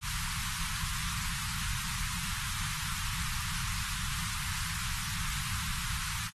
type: band-stop noise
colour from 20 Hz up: pink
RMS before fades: -35 dBFS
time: 0.01-6.31 s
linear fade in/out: 50 ms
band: 180 to 1000 Hz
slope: 48 dB/octave
effects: AAC 32 kbps